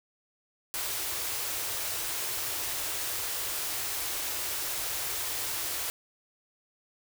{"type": "band-stop noise", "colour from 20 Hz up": "white", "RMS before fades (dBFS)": -33, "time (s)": [0.74, 5.9], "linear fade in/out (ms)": 0, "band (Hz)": [140, 300], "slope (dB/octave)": 48, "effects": []}